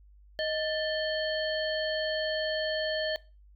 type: harmonic tone with a mistuned harmonic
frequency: 625 Hz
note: D#5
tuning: 8 cents sharp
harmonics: 1 / 3 / 5 / 7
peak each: -30 / -35 / -37 / -38 dBFS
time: 0.39-3.16 s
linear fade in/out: 0 ms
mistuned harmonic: 3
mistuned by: -100 cents
effects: noise-tail reverb RT60 0.3 s tail -21 dB re dry + added 50 Hz sine -53 dBFS peak until 3.55 s